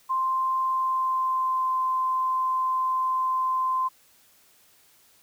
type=tone with pitch glide; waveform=sine; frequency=1046.5 to 1036.9 Hz; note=C6 to C6; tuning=0 to -16 cents; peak=-22 dBFS; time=0.09-3.89 s; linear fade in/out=20 ms; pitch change=-16 cents; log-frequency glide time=0.61-1.74 s; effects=white hiss -59 dBFS RMS until 5.22 s